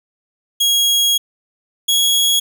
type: tone pair in turn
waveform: sawtooth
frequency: 3300 / 3329 Hz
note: G#7 / G#7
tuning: -12 / +3 cents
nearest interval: unison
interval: 15 cents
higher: second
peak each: -9 dBFS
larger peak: neither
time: 0.6-1.18 / 1.88-2.4 s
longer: first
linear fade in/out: 10 ms
effects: none